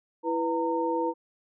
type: tone cluster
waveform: sine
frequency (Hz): 331.3 / 492.7 / 917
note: E4 / B4 / A#5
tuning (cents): +9 / -4 / -29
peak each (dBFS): -29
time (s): 0.23-1.14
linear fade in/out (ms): 50
effects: none